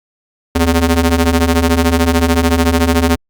sawtooth ring-modulated tone, 166.2 Hz, E3, 15 cents sharp, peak -3 dBFS, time 0.55-3.16 s, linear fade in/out 10 ms, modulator 89.9 Hz, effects Opus 48 kbps

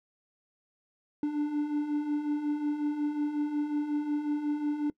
triangle beating tone pair, 291.2 / 296.7 Hz, D4 / D4, -15 / +18 cents, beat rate 5.5 Hz, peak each -33 / -26 dBFS, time 1.23-4.9 s, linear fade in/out 2 ms, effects noise-tail reverb RT60 0.1 s tail -22 dB re dry

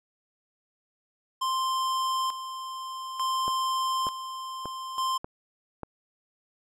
square tone with tremolo, 1046.5 Hz, C6, in tune, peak -26 dBFS, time 1.41-5.18 s, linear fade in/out 10 ms, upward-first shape square, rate 0.56 Hz, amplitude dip 65%
click train, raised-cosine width 1 ms, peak -21 dBFS, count 5, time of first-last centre 3.48-5.833 s, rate 1.7 Hz
effects low-pass 10000 Hz 12 dB/octave

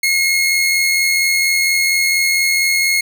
sawtooth tone with amplitude modulation, 2161 Hz, C#7, 45 cents flat, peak -8 dBFS, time 0.03-3.01 s, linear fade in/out 5 ms, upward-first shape sine, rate 84.3 Hz, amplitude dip 30%, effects none

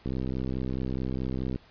click train, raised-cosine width 3 ms, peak -19 dBFS, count 98, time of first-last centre 0.06-1.559 s, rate 64.7 Hz, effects pink hiss -57 dBFS RMS until 1.7 s + resampled to 11025 Hz

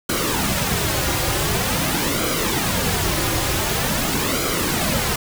pink noise with flanger, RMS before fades -21 dBFS, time 0.09-5.16 s, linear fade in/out 5 ms, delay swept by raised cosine 1.1 to 4.6 ms, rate 0.46 Hz, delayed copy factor -0.6, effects none

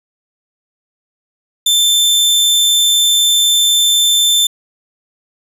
sawtooth tone, 3548 Hz, A7, 14 cents sharp, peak -6 dBFS, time 1.66-4.47 s, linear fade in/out 5 ms, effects resampled to 32000 Hz + 7-bit

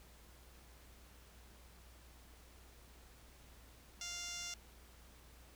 15% pulse tone with band-pass filter, 698.5 Hz, F5, in tune, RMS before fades -45 dBFS, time 4.01-4.54 s, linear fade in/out 2 ms, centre 5100 Hz, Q 6.2, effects added 60 Hz sine -60 dBFS peak until 5.55 s + pink hiss -63 dBFS RMS until 5.55 s

